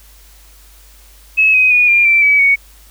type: tone with pitch steps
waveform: sine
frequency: 2580 / 2518 / 2458 / 2399 / 2341 / 2285 / 2231 Hz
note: E7 / D#7 / D#7 / D7 / D7 / D7 / C#7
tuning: -38 / +20 / -22 / +36 / -6 / -48 / +11 cents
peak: -7 dBFS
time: 1.37-2.56 s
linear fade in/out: 20 ms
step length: 170 ms
effects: added 50 Hz sine -42 dBFS peak until 2.9 s + white hiss -46 dBFS RMS until 2.9 s